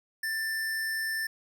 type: tone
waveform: square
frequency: 1775 Hz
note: A6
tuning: 15 cents sharp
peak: -30 dBFS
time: 0.23-1.27 s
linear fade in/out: 5 ms
effects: none